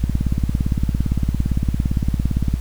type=click train; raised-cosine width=5 ms; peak=-6 dBFS; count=45; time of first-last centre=0.04-2.54 s; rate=17.6 Hz; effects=added 60 Hz sine -22 dBFS peak until 2.6 s + pink hiss -43 dBFS RMS until 2.6 s